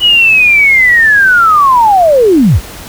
sine linear sweep, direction down, 2962 to 36 Hz, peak -3 dBFS, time 0-2.61 s, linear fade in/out 50 ms, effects pink hiss -28 dBFS RMS until 2.88 s

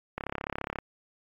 click train, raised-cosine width 0.5 ms, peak -17 dBFS, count 22, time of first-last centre 0.18-0.787 s, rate 34.6 Hz, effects AAC 48 kbps

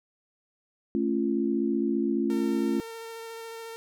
sine chord, A augmented, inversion none, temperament just, 220 / 275 / 343.8 Hz, A3 / C#4 / E#4, 0 / -14 / -27 cents, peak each -28 dBFS, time 0.95-2.8 s, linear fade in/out 0 ms
sawtooth tone with vibrato, 455.1 Hz, A#4, 42 cents flat, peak -34 dBFS, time 2.3-3.76 s, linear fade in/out 0 ms, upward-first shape square, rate 14 Hz, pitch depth 10 cents each way
effects none

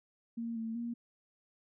sine tone with pitch steps, 231.5 / 225.3 / 235.6 Hz, A#3 / A3 / A#3, -12 / +41 / +19 cents, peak -35 dBFS, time 0.37-0.94 s, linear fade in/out 10 ms, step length 190 ms, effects none

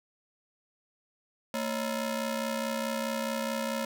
sawtooth ring-modulated tone, 388.7 Hz, G4, 15 cents flat, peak -23 dBFS, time 1.54-3.85 s, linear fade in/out 2 ms, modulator 162 Hz, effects none

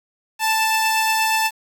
sawtooth tone pair together, 881.8 / 2637 Hz, A5 / E7, +4 / 0 cents, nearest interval octave + perfect fifth, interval 1896 cents, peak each -14 / -20 dBFS, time 0.39-1.51 s, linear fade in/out 50 ms, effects 7-bit

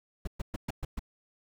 brown noise bursts, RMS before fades -33 dBFS, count 6, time 0.25-0.994 s, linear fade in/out 5 ms, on 24 ms, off 120 ms, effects none

